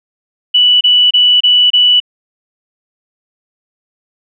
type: tone bursts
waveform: sine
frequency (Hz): 2960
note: F#7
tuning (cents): 0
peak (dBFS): -5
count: 5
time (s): 0.54-2.002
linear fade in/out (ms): 10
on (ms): 270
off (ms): 28
effects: none